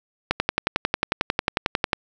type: click train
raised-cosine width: 0.3 ms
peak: -3 dBFS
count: 19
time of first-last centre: 0.31-1.932 s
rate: 11.1 Hz
effects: none